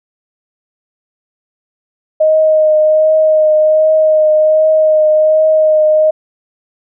sine tone with vibrato, 622 Hz, D#5, 1 cent flat, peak -6 dBFS, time 2.2-6.11 s, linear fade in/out 10 ms, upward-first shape triangle, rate 1.3 Hz, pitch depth 19 cents each way, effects none

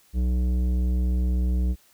sine tone with tanh clipping, 61.7 Hz, B1, 1 cent flat, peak -22 dBFS, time 0.13-1.76 s, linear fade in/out 50 ms, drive 12 dB, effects white hiss -59 dBFS RMS until 1.93 s

